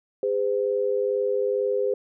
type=tone pair together; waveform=sine; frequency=406.8 / 509 Hz; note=G#4 / C5; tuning=-36 / -48 cents; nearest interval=major third; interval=388 cents; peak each=-24 dBFS; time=0.23-1.94 s; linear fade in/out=2 ms; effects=none